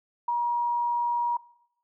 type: tone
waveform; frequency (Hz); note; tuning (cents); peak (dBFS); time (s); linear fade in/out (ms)
sine; 954; A#5; +40; -23; 0.28-1.37; 5
effects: noise-tail reverb RT60 0.7 s tail -19 dB re dry